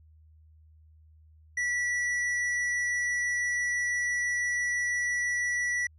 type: tone with hard clipping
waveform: triangle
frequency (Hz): 1951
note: B6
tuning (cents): -22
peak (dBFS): -28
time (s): 1.57-5.87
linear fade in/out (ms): 5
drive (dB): 12
effects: added 78 Hz sine -54 dBFS peak until 5.98 s + low-pass 9000 Hz 12 dB/octave